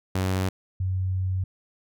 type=tone pair in turn; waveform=sawtooth / sine; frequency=93.9 / 93.38 Hz; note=F#2 / F#2; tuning=+26 / +16 cents; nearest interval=unison; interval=10 cents; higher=first; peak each=-19 / -23 dBFS; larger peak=first; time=0.15-0.49 / 0.8-1.44 s; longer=second; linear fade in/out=5 ms; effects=none